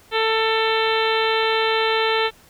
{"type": "harmonic tone", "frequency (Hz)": 444.7, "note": "A4", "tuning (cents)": 18, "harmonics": [1, 2, 3, 4, 5, 6, 7, 8, 9], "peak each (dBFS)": [-21, -24, -26, -27, -28, -29, -29, -30, -31], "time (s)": [0.11, 2.31], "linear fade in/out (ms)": 50, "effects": ["pink hiss -51 dBFS RMS until 2.49 s"]}